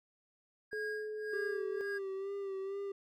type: tone with tremolo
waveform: triangle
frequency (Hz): 1634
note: G#6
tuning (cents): -29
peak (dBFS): -36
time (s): 0.71-1.99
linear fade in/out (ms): 20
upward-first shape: sine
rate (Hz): 1.8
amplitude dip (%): 90
type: tone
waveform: sine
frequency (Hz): 428.1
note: A4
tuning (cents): -47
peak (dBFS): -38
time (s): 0.73-1.81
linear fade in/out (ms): 0
type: tone with vibrato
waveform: triangle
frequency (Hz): 392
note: G4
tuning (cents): 0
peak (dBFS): -35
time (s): 1.33-2.92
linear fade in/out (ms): 5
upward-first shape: sine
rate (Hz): 2.2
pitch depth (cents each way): 36
effects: none